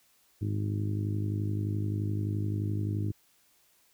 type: harmonic tone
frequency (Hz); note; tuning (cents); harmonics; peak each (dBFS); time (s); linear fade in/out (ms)
51.6; G#1; -10; 2 / 3 / 4 / 5 / 6 / 7 / 8; -29 / -41 / -39 / -44 / -38 / -45 / -51; 0.41-3.12; 10
effects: white hiss -66 dBFS RMS until 3.93 s